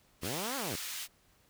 pink high-pass noise, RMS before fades -40 dBFS, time 0.21-1.08 s, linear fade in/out 50 ms, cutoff 2200 Hz, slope 12 dB/octave
10% pulse linear two-way sweep, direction up then down, 69.3 to 284.9 to 69.3 Hz, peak -28 dBFS, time 0.22-0.76 s, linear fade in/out 10 ms, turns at 0.56 s
effects pink hiss -67 dBFS RMS until 1.49 s

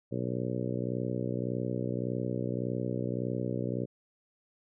harmonic tone, 61.74 Hz, B1, in tune, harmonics 2 / 3 / 4 / 5 / 6 / 7 / 8 / 9, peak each -35 / -37 / -38 / -39 / -40 / -40 / -41 / -42 dBFS, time 0.11-3.86 s, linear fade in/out 20 ms, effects none

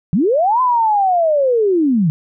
sine linear two-way sweep, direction up then down, 146.83 to 1030 to 146.83 Hz, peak -11 dBFS, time 0.13-2.1 s, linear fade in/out 0 ms, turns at 0.61 s, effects none

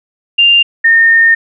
sine tone pair in turn, 2794 / 1827.3 Hz, F7 / A#6, 0 / -35 cents, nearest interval perfect fifth, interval 735 cents, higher first, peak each -4 dBFS, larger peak neither, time 0.38-0.63 / 0.84-1.35 s, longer second, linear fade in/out 10 ms, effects none

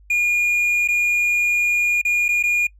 triangle tone with dropouts, 2430 Hz, D#7, 42 cents flat, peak -14 dBFS, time 0.1-2.67 s, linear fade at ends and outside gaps 5 ms, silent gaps 0.877-0.885 / 2.016-2.05 / 2.283-2.288 / 2.428-2.436 s, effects noise-tail reverb RT60 0.1 s tail -23 dB re dry + added 50 Hz sine -46 dBFS peak until 2.79 s

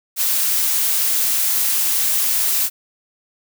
blue noise, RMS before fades -18 dBFS, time 0.16-2.7 s, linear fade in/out 50 ms, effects none

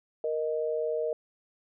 sine tone pair together, 467.8 / 622.3 Hz, A#4 / D#5, +6 / 0 cents, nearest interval perfect fourth, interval 494 cents, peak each -29 / -31 dBFS, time 0.24-1.13 s, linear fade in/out 2 ms, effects none

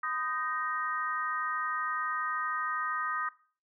harmonic tone with a mistuned harmonic, 311.1 Hz, D#4, in tune, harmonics 3 / 4 / 5 / 6, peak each -42 / -32 / -39 / -38 dBFS, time 0.03-3.29 s, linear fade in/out 5 ms, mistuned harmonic 3, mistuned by +140 cents, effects noise-tail reverb RT60 0.4 s tail -18 dB re dry

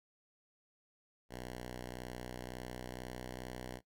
5% pulse tone with pitch glide, 61.74 to 62.49 Hz, B1 to B1, 0 to +21 cents, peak -32 dBFS, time 1.29-3.81 s, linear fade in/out 50 ms, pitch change +21 cents, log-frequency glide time 2.15-3.32 s, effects noise-tail reverb RT60 0.1 s tail -18 dB re dry

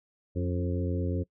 harmonic tone with a mistuned harmonic, 88.4 Hz, F2, 22 cents sharp, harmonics 1 / 2 / 3 / 4 / 5 / 6, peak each -29 / -35 / -35 / -38 / -38 / -40 dBFS, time 0.35-1.24 s, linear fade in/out 20 ms, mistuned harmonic 3, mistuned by +35 cents, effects noise-tail reverb RT60 0.1 s tail -22 dB re dry

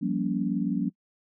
sine chord, G half-diminished seventh, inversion third, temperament just, 176.4 / 196 / 235.2 / 282.2 Hz, F3 / G3 / Bb3 / Db4, +18 / 0 / +16 / +31 cents, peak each -30 dBFS, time 0.01-0.9 s, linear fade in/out 20 ms, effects noise-tail reverb RT60 0.1 s tail -24 dB re dry

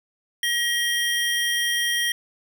square tone pair together, 1900 / 3195 Hz, A#6 / G7, +33 / +32 cents, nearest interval major sixth, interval 899 cents, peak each -24 / -25 dBFS, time 0.43-2.12 s, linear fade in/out 2 ms, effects none

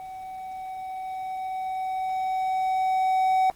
triangle tone with level ramp, 754 Hz, F#5, 32 cents sharp, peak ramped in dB -34 to -16 dBFS, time 0-3.5 s, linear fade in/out 0 ms, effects pink hiss -56 dBFS RMS until 3.55 s + Opus 24 kbps

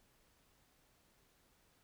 silence, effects pink hiss -72 dBFS RMS until 1.83 s

